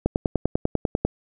click train, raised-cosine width 2 ms, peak -6 dBFS, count 11, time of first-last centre 0.06-1.05 s, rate 10.1 Hz, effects none

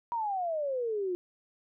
sine exponential sweep, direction down, 966 to 349.2 Hz, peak -29 dBFS, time 0.12-1.15 s, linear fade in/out 0 ms, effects none

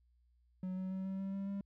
triangle tone with pitch steps, 185.1 / 187.25 / 189.43 / 191.63 / 193.85 / 196.11 / 198.39 Hz, F#3 / F#3 / F#3 / G3 / G3 / G3 / G3, +1 / +21 / +41 / -39 / -19 / +1 / +21 cents, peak -35 dBFS, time 0.63-1.61 s, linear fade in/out 2 ms, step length 140 ms, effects added 60 Hz sine -68 dBFS peak until 1.65 s

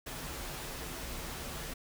pink noise with comb filter, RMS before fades -41 dBFS, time 0.06-1.74 s, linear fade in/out 10 ms, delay 10 ms, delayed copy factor -0.5, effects none

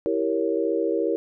sine chord, E diminished seventh, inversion none, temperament equal, 329.6 / 392 / 466.2 / 554.4 Hz, E4 / G4 / Bb4 / Db5, 0 / 0 / 0 / 0 cents, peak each -26 / -27 / -25 / -29 dBFS, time 0.06-1.16 s, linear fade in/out 0 ms, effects none

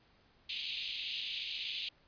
pink band-pass noise, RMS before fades -40 dBFS, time 0.49-1.89 s, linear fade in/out 5 ms, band 2600 to 4300 Hz, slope 48 dB/octave, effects pink hiss -67 dBFS RMS until 2.07 s + resampled to 11025 Hz

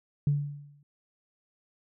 sine tone with exponential decay, 144.4 Hz, D3, 29 cents flat, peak -19 dBFS, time 0.27-0.83 s, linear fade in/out 2 ms, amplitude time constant 120 ms, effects tanh soft clip ceiling -16 dBFS

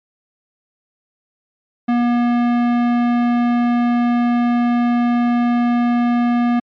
sine tone with tanh clipping, 240.1 Hz, B3, 49 cents flat, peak -15 dBFS, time 1.88-6.6 s, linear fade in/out 10 ms, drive 17 dB, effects MP3 64 kbps

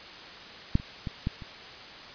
clicks, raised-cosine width 5 ms, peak -9 / -28 / -20 / -15 / -29 dBFS, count 5, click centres 0.754 / 0.799 / 1.072 / 1.271 / 1.422 s, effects white hiss -44 dBFS RMS until 2.14 s + resampled to 11025 Hz

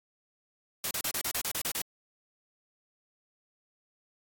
white noise bursts, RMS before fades -32 dBFS, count 10, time 0.84-1.818 s, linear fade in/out 2 ms, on 69 ms, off 32 ms, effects AAC 64 kbps

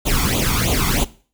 pink noise with flanger, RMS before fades -18 dBFS, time 0.05-1.05 s, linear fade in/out 20 ms, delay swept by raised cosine 0.28 to 0.91 ms, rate 3.1 Hz, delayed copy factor +0.8, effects noise-tail reverb RT60 0.4 s tail -18 dB re dry

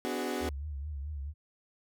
30% pulse chord, G# half-diminished seventh, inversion first, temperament equal with one note detuned, 251.5 / 293.7 / 370 / 415.3 Hz, B3 / D4 / F#4 / G#4, +32 / 0 / 0 / 0 cents, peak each -34 / -36 / -34 / -37 dBFS, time 0.05-0.49 s, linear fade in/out 0 ms
sine tone with vibrato, 72.4 Hz, D2, 24 cents flat, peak -35 dBFS, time 0.4-1.34 s, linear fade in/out 50 ms, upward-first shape triangle, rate 4.6 Hz, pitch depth 130 cents each way
effects none

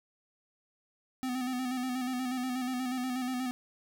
square tone with vibrato, 253.6 Hz, B3, 46 cents sharp, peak -32 dBFS, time 1.23-3.51 s, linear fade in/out 0 ms, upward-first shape square, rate 8.3 Hz, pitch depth 37 cents each way, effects none

